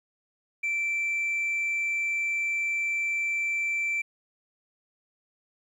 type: tone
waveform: sine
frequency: 2338 Hz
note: D7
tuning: 8 cents flat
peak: -23 dBFS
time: 0.63-4.02 s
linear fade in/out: 10 ms
effects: tanh soft clip ceiling -24 dBFS + 10-bit